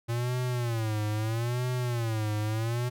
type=tone with vibrato; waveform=square; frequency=115.4 Hz; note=A#2; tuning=17 cents flat; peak=-28 dBFS; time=0.08-2.9 s; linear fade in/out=20 ms; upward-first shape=sine; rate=0.77 Hz; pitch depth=150 cents each way; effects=none

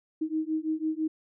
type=beating tone pair; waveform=sine; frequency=311.7 / 317.7 Hz; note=D#4 / D#4; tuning=+3 / +36 cents; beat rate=6 Hz; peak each=-30 dBFS; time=0.21-1.08 s; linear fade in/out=10 ms; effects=none

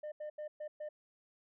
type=tone bursts at uneven times; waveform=sine; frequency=604 Hz; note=D5; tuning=48 cents sharp; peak=-37 dBFS; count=5; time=0.03-0.12 / 0.2-0.3 / 0.38-0.48 / 0.6-0.68 / 0.8-0.89 s; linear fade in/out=10 ms; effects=tanh soft clip ceiling -39 dBFS

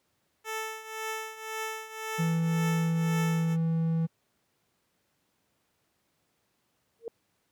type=tone with tremolo; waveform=10% pulse; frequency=440 Hz; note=A4; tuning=in tune; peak=-23 dBFS; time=0.44-3.57 s; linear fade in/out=50 ms; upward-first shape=triangle; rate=1.9 Hz; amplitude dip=80%
type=tone with pitch glide; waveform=triangle; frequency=164.81 to 163.67 Hz; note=E3 to E3; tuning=0 to -12 cents; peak=-22 dBFS; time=2.18-4.07 s; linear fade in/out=20 ms; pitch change=-12 cents; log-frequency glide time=2.8-3.8 s
type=tone with exponential growth; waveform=sine; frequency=460.3 Hz; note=A#4; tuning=22 cents flat; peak=-29 dBFS; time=6.99-7.08 s; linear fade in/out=1 ms; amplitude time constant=18 ms
effects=pink hiss -74 dBFS RMS until 7.51 s + high-pass 100 Hz 12 dB/octave

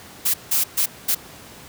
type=noise bursts at uneven times; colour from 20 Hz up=blue; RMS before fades=-19 dBFS; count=4; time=0.25-0.34 / 0.51-0.64 / 0.77-0.86 / 1.08-1.15 s; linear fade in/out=10 ms; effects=pink hiss -42 dBFS RMS until 1.68 s + high-pass 80 Hz 12 dB/octave

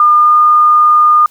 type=tone with pitch glide; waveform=sine; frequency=1208 to 1217.1 Hz; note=D6 to D#6; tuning=+48 to -39 cents; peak=-4 dBFS; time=0-1.26 s; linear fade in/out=2 ms; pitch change=+13 cents; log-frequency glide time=0.17-0.35 s; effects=white hiss -48 dBFS RMS until 1.3 s

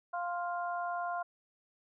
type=harmonic tone; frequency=350 Hz; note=F4; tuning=4 cents sharp; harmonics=2 / 3 / 4; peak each=-35 / -39 / -41 dBFS; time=0.13-1.23 s; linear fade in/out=10 ms; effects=none

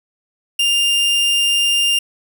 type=tone; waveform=40% pulse; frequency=2802 Hz; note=F7; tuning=5 cents sharp; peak=-12 dBFS; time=0.59-1.99 s; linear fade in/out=5 ms; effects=none

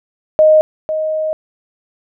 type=tone pair in turn; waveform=sine; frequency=621 / 625 Hz; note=D#5 / D#5; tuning=-3 / +8 cents; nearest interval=unison; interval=11 cents; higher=second; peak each=-5 / -15 dBFS; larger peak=first; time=0.39-0.61 / 0.89-1.33 s; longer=second; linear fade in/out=0 ms; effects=none

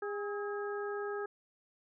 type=harmonic tone with a mistuned harmonic; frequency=408.2 Hz; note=G#4; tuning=30 cents flat; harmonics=1 / 2 / 3 / 4; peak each=-36 / -45 / -44 / -45 dBFS; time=0.02-1.26 s; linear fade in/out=5 ms; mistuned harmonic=3; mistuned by=+65 cents; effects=none

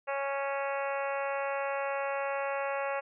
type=harmonic tone with a mistuned harmonic; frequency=277 Hz; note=C#4; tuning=1 cent flat; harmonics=2 / 3 / 4 / 5 / 6 / 7 / 8 / 9 / 10; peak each=-33 / -37 / -39 / -41 / -43 / -44 / -45 / -46 / -47 dBFS; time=0.07-3.01 s; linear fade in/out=20 ms; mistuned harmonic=10; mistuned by=-24 cents; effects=none

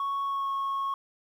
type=tone with pitch glide; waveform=sine; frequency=1108.7 to 1096.6 Hz; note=C#6 to C#6; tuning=0 to -19 cents; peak=-25 dBFS; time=0-0.94 s; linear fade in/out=2 ms; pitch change=-19 cents; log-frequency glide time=0.24-0.5 s; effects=tanh soft clip ceiling -26 dBFS + 10-bit

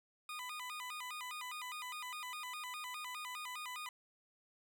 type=tone with vibrato; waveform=20% pulse; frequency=1108 Hz; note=C#6; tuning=1 cent flat; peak=-38 dBFS; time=0.29-3.89 s; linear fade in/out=2 ms; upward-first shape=square; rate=4.9 Hz; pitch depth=180 cents each way; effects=none

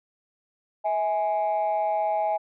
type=tone pair together; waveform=sine; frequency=646.4 / 830.6 Hz; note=E5 / G#5; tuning=-34 / 0 cents; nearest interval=major third; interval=434 cents; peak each=-24 / -23 dBFS; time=0.84-2.38 s; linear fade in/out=20 ms; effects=tanh soft clip ceiling -18 dBFS

